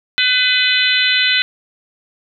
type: harmonic tone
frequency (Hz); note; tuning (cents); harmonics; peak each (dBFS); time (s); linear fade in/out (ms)
503; B4; +32; 3 / 4 / 5 / 6 / 7 / 8; -19 / -19 / -19 / -19 / -19 / -19; 0.18-1.42; 0
effects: none